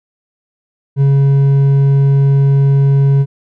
triangle tone with hard clipping, 138.59 Hz, C#3, in tune, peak -8 dBFS, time 0.96-3.26 s, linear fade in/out 50 ms, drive 7 dB, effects none

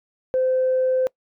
sine tone, 516 Hz, C5, 24 cents flat, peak -16 dBFS, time 0.34-1.07 s, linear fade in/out 0 ms, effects noise-tail reverb RT60 0.1 s tail -25 dB re dry + tanh soft clip ceiling -13 dBFS

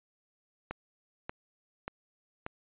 click train, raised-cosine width 0.5 ms, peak -21 dBFS, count 4, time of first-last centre 0.71-2.464 s, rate 1.71 Hz, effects resampled to 8000 Hz

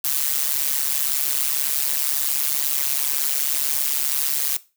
blue noise with amplitude modulation, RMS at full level -18 dBFS, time 0.04-4.57 s, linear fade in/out 5 ms, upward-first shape sine, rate 142 Hz, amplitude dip 100%, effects noise-tail reverb RT60 0.3 s tail -18 dB re dry

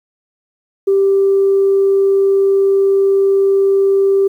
sine tone, 392 Hz, G4, in tune, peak -8 dBFS, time 0.87-4.28 s, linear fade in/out 10 ms, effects tanh soft clip ceiling -4 dBFS + 8-bit

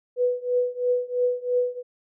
sine tone with tremolo, 493.9 Hz, B4, in tune, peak -17 dBFS, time 0.16-1.83 s, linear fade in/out 50 ms, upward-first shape triangle, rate 3 Hz, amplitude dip 95%, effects none

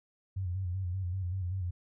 sine tone with vibrato, 91.9 Hz, F#2, 11 cents flat, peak -31 dBFS, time 0.36-1.71 s, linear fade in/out 10 ms, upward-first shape square, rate 5.2 Hz, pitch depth 65 cents each way, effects none

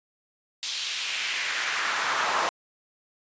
brown noise with high-pass filter sweep, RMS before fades -28 dBFS, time 0.63-2.49 s, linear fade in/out 0 ms, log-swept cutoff 3900 to 920 Hz, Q 1.8, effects resampled to 16000 Hz

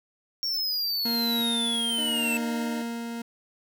square exponential sweep, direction down, 5550 to 2637 Hz, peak -26 dBFS, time 0.43-2.37 s, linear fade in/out 0 ms
40% pulse tone with tremolo, 233.1 Hz, A#3, in tune, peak -26 dBFS, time 1.05-3.22 s, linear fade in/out 5 ms, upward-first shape sine, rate 0.85 Hz, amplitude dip 45%
25% pulse tone, 305.1 Hz, D#4, 34 cents flat, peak -32 dBFS, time 1.98-2.82 s, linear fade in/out 2 ms
effects none

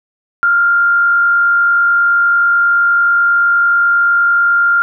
sine tone with frequency modulation, 1396.9 Hz, F6, in tune, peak -8 dBFS, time 0.43-4.82 s, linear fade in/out 0 ms, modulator 50.8 Hz, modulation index 0.35, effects none

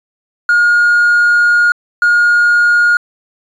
triangle tone pair in turn, 1429 / 1429 Hz, F6 / F6, +39 / +39 cents, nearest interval unison, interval 0 cents, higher neither, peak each -4 dBFS, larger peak neither, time 0.49-1.72 / 2.02-2.97 s, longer first, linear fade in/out 2 ms, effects tanh soft clip ceiling -2 dBFS + resampled to 22050 Hz

